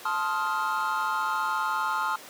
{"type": "chord", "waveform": "triangle", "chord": "F dominant seventh", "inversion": "first", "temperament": "just", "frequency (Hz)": [873.1, 1047.7, 1257.2, 1396.9], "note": ["A5", "C6", "Eb6", "F6"], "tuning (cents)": [-14, 2, 18, 0], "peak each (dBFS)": -29, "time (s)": [0.05, 2.16], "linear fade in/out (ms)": 5, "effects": ["pink hiss -44 dBFS RMS until 2.29 s", "high-pass 400 Hz 12 dB/octave"]}